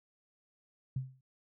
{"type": "tone with exponential decay", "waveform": "sine", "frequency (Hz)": 130.81, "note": "C3", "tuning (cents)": 0, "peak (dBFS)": -29, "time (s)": [0.96, 1.21], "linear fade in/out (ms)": 5, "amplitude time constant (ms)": 54, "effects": []}